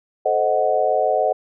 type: chord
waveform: sine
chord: A diminished seventh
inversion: none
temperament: equal with one note detuned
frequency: 436.5 / 523.3 / 622.3 / 740 Hz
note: A4 / C5 / Eb5 / Gb5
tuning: -14 / 0 / 0 / 0 cents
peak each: -24 / -22 / -20 / -20 dBFS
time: 0.25-1.33 s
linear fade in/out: 10 ms
effects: none